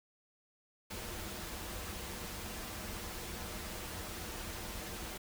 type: noise with comb filter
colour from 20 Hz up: pink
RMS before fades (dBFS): -43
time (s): 0.9-5.18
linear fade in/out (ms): 10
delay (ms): 7.3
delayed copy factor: -0.55
effects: none